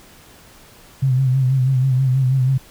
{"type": "tone with vibrato", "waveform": "sine", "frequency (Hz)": 130.81, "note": "C3", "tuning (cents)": 0, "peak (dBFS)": -13, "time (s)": [1.02, 2.58], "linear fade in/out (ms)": 10, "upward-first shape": "sine", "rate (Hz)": 6.2, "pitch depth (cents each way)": 59, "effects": ["pink hiss -46 dBFS RMS until 2.7 s"]}